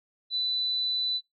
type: tone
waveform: sine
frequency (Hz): 3988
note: B7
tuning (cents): +16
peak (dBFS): -26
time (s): 0.3-1.21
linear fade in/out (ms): 50
effects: noise-tail reverb RT60 0.2 s tail -21 dB re dry